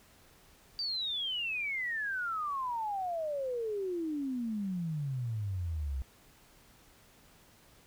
sine exponential sweep, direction down, 4699 to 63.8 Hz, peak -32 dBFS, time 0.79-6.02 s, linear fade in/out 0 ms, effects pink hiss -61 dBFS RMS until 7.86 s

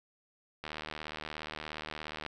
click train, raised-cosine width 0.3 ms, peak -23 dBFS, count 126, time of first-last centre 0.64-2.263 s, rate 77 Hz, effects none

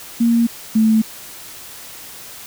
sine tone pair in turn, 233.1 / 220 Hz, A#3 / A3, 0 / 0 cents, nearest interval minor second, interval 100 cents, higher first, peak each -11 / -10 dBFS, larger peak second, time 0.2-0.47 / 0.75-1.02 s, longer neither, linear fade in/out 10 ms, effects white hiss -36 dBFS RMS until 2.46 s

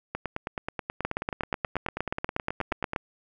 two click trains, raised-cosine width 0.5 ms, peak -15 / -12 dBFS, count 27 / 17, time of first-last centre 0.15-2.934 / 1.05-2.962 s, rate 9.34 / 8.37 Hz, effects none

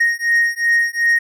triangle beating tone pair, 1864.7 / 1867.4 Hz, A#6 / A#6, 0 / +3 cents, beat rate 2.7 Hz, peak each -15 dBFS, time 0-1.19 s, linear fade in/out 10 ms, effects none

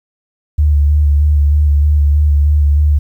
sine tone with vibrato, 73.5 Hz, D2, 2 cents sharp, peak -7 dBFS, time 0.58-2.99 s, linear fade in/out 10 ms, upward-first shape square, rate 3.2 Hz, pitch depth 25 cents each way, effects 8-bit

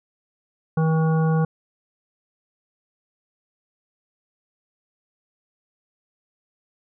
harmonic tone, 159.9 Hz, D#3, 48 cents sharp, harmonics 1 / 3 / 5 / 7 / 9, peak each -17 / -27 / -31 / -34 / -36 dBFS, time 0.77-1.45 s, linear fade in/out 5 ms, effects none

